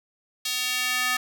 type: tone with high-pass filter sweep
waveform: square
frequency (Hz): 251.1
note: B3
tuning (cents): +29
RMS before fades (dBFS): -26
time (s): 0.45-1.17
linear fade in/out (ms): 5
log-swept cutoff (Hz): 3600 to 1500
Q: 1.4
effects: none